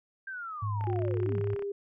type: linear sweep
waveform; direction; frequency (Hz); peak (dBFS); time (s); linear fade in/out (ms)
sine; down; 1600 to 142.1; -36; 0.27-1.41; 5
type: tone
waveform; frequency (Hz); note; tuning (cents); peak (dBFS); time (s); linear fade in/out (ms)
sine; 104.2; G#2; +6; -29; 0.62-1.55; 10
type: click train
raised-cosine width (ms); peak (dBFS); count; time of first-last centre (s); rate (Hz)
0.5; -29; 28; 0.81-1.623; 33.2
type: tone with pitch glide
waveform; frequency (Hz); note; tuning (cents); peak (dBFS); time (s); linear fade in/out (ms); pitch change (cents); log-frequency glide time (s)
sine; 360 to 401.8; F#4 to G4; -47 to +43; -31; 0.87-1.72; 5; +190; 1.23-1.32
effects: none